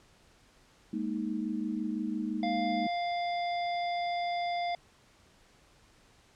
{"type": "chord", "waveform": "sine", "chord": "Ab suspended second", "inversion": "none", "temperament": "just", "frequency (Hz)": [207.7, 233.6, 311.5], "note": ["Ab3", "Bb3", "Eb4"], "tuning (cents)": [0, 4, 2], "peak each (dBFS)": -35, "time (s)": [0.93, 2.87], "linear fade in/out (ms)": 5}
{"type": "harmonic tone", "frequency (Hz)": 698.5, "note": "F5", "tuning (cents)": 0, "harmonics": [1, 3, 5, 7], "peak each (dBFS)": [-30, -40, -44, -47], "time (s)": [2.43, 4.75], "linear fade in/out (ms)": 2}
{"effects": ["pink hiss -62 dBFS RMS until 6.35 s", "low-pass 8000 Hz 12 dB/octave"]}